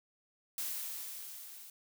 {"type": "noise with level ramp", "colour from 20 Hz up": "blue", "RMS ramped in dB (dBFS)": [-37, -52], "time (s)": [0.58, 1.7], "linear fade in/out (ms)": 2, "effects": []}